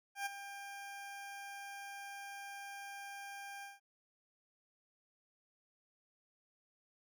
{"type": "tone with ADSR envelope", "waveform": "20% pulse", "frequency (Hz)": 798, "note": "G5", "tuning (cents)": 31, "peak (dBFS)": -30, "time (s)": [0.15, 3.8], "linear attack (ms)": 110, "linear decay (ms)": 17, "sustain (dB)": -11, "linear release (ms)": 170, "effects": []}